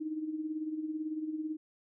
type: tone with tremolo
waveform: sine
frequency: 311.1 Hz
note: D#4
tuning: in tune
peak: -31 dBFS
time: 0-1.57 s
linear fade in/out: 20 ms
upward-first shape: sine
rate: 18 Hz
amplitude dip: 60%
effects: none